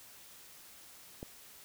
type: click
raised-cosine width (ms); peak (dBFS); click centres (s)
2; -28; 1.229
effects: white hiss -55 dBFS RMS until 1.64 s